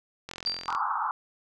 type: click train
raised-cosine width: 0.2 ms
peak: -20 dBFS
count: 21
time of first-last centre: 0.29-0.75 s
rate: 43.5 Hz
type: tone with exponential decay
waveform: sine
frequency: 4699 Hz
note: D8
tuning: in tune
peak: -23 dBFS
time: 0.46-0.81 s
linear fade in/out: 2 ms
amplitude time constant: 74 ms
type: band-pass noise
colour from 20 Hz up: pink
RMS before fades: -29 dBFS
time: 0.68-1.11 s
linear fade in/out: 2 ms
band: 820 to 1400 Hz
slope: 96 dB/octave
effects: none